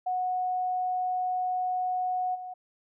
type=tone with level steps; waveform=sine; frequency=734 Hz; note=F#5; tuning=14 cents flat; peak=-26 / -36 dBFS; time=0.06-2.54 s; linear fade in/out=10 ms; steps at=2.34 s; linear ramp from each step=20 ms; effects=none